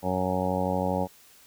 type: harmonic tone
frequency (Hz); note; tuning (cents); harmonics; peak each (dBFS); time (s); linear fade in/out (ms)
92.5; F#2; 0; 1 / 2 / 3 / 4 / 5 / 6 / 7 / 8 / 9 / 10; -34 / -30 / -34 / -40 / -34 / -30 / -40 / -35 / -32 / -38; 0.02-1.08; 50
effects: white hiss -55 dBFS RMS until 1.46 s